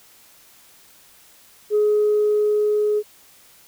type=tone with level ramp; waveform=sine; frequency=420.5 Hz; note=G#4; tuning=22 cents sharp; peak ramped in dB=-13 to -16 dBFS; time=1.7-3.03 s; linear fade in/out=50 ms; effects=tanh soft clip ceiling -11 dBFS + white hiss -51 dBFS RMS until 3.67 s